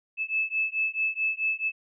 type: beating tone pair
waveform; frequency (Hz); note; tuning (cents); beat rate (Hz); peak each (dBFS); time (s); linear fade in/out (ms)
sine; 2611 / 2615.6; E7 / E7; -17 / -14; 4.6; -28; 0.17-1.72; 50
effects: none